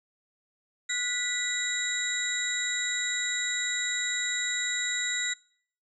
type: tone cluster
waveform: sine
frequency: 1456 / 1969 / 3833 / 7260 Hz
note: F#6 / B6 / A#7 / A#8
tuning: -28 / -6 / +47 / -47 cents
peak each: -38 / -31 / -33 / -32 dBFS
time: 0.89-5.34 s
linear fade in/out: 10 ms
effects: noise-tail reverb RT60 0.6 s tail -26 dB re dry